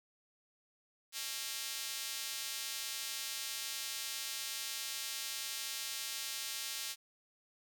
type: tone with high-pass filter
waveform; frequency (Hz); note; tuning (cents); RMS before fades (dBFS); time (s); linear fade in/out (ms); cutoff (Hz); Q
square; 124.6; B2; +16; -41; 1.12-6.96; 50; 3700; 0.81
effects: none